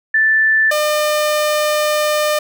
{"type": "tone pair in turn", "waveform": ["sine", "sawtooth"], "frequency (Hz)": [1761, 603.1], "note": ["A6", "D5"], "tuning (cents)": [1, 46], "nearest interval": "octave + perfect fifth", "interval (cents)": 1855, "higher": "first", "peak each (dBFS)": -10, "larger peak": "neither", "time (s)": [[0.14, 0.71], [0.71, 2.39]], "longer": "second", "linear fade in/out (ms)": 5, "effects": []}